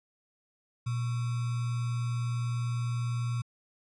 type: tone with sample-and-hold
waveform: sine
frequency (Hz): 119.7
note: A#2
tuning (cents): +46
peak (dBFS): -28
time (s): 0.86-3.42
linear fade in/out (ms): 10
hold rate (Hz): 1225
effects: resampled to 22050 Hz